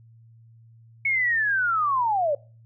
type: linear sweep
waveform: sine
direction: down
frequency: 2217 to 550 Hz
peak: -20 dBFS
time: 1.05-2.35 s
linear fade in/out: 5 ms
effects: noise-tail reverb RT60 0.4 s tail -23 dB re dry + added 114 Hz sine -49 dBFS peak until 2.65 s

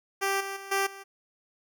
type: tone with level steps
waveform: 10% pulse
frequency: 392 Hz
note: G4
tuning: in tune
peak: -17 / -25 / -32 / -16 / -34 dBFS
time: 0.21-1.04 s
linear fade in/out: 20 ms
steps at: 0.4 / 0.56 / 0.71 / 0.86 s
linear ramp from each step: 10 ms
effects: none

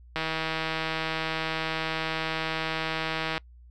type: click train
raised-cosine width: 0.3 ms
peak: -13 dBFS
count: 516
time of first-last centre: 0.16-3.379 s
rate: 160 Hz
effects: noise-tail reverb RT60 0.1 s tail -25 dB re dry + added 60 Hz sine -48 dBFS peak until 3.7 s

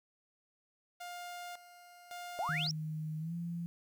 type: tone with tremolo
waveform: sawtooth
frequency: 706 Hz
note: F5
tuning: 19 cents sharp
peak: -39 dBFS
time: 1-2.7 s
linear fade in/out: 10 ms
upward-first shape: square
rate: 0.9 Hz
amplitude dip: 75%
type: exponential sweep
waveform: sine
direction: up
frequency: 629 to 5730 Hz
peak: -33 dBFS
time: 2.39-2.71 s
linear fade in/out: 0 ms
type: tone with pitch glide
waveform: sine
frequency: 155.56 to 170.62 Hz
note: D#3 to F3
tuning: 0 to -40 cents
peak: -36 dBFS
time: 2.49-3.66 s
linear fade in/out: 0 ms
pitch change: +160 cents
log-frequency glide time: 3.19-3.34 s
effects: 11-bit

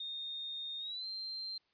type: tone with pitch glide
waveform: sine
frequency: 3677 to 4151 Hz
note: A#7 to C8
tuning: -24 to -15 cents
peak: -39 dBFS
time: 0-1.58 s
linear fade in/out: 5 ms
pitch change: +209 cents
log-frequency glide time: 0.79-1.07 s
effects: white hiss -75 dBFS RMS until 1.73 s + resampled to 11025 Hz

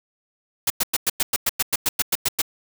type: noise bursts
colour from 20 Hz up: white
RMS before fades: -20 dBFS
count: 14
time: 0.67-2.418 s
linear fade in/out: 5 ms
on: 32 ms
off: 100 ms
effects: none

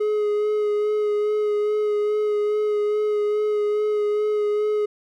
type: tone with vibrato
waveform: triangle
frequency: 420.3 Hz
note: G#4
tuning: 21 cents sharp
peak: -17 dBFS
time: 0-4.86 s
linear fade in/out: 10 ms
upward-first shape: sine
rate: 2.4 Hz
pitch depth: 17 cents each way
effects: none

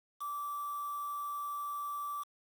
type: tone with quantisation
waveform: sine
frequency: 1163 Hz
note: D6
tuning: 17 cents flat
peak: -36 dBFS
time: 0.2-2.24 s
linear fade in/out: 20 ms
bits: 8
effects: none

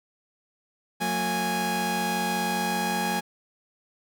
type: tone cluster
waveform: sawtooth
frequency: 181 / 226.3 / 828 Hz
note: F#3 / A3 / G#5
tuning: -38 / +49 / -5 cents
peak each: -27 / -28 / -23 dBFS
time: 1-3.21 s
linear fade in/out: 20 ms
effects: none

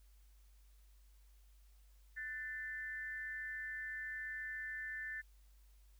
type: tone with amplitude modulation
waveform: sine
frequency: 1773 Hz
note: A6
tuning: 13 cents sharp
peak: -38 dBFS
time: 2.16-5.22 s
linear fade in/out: 20 ms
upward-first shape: sine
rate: 279 Hz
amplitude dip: 70%
effects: added 50 Hz sine -61 dBFS peak until 5.99 s + white hiss -75 dBFS RMS until 5.99 s

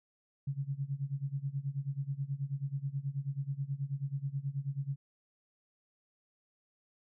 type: tone with tremolo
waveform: sine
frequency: 138.59 Hz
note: C#3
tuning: in tune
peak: -30 dBFS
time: 0.47-4.96 s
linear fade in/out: 5 ms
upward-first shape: sine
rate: 9.3 Hz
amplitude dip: 90%
effects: none

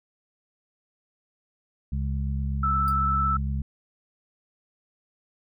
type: harmonic tone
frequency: 68.3 Hz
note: C#2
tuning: 25 cents flat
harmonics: 1 / 2 / 3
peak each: -26 / -31 / -35 dBFS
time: 1.92-3.62 s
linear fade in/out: 5 ms
type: tone with vibrato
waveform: sine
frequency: 1318.5 Hz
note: E6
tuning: in tune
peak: -22 dBFS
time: 2.63-3.37 s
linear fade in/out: 5 ms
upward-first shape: sine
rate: 18 Hz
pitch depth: 16 cents each way
type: tone with exponential decay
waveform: 5% pulse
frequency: 4765 Hz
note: D8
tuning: 24 cents sharp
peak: -30 dBFS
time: 2.88-2.96 s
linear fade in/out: 0 ms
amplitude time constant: 16 ms
effects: none

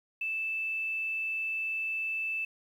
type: tone with quantisation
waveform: sine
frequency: 2637 Hz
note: E7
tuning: in tune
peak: -30 dBFS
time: 0.21-2.45 s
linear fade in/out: 5 ms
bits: 10
effects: none

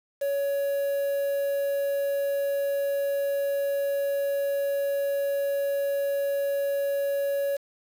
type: tone with quantisation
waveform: triangle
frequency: 560 Hz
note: C#5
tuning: 18 cents sharp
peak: -22 dBFS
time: 0.21-7.57 s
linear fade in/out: 10 ms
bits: 7
effects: none

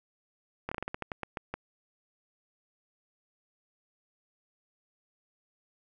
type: slowing click train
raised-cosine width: 0.5 ms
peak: -19 dBFS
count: 12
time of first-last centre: 0.69-1.54 s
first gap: 25 ms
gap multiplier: 1.21
effects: none

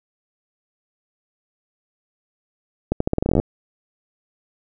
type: accelerating click train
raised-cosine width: 2 ms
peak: -5 dBFS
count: 15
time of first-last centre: 2.92-3.399 s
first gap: 84 ms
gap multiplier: 0.84
effects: none

